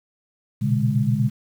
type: tone cluster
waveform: sine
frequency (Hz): 118.6 / 126.6 / 143.5 / 206.1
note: A#2 / B2 / D3 / G#3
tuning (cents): +30 / +43 / -40 / -13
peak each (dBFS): -23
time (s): 0.61-1.3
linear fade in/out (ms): 20
effects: 8-bit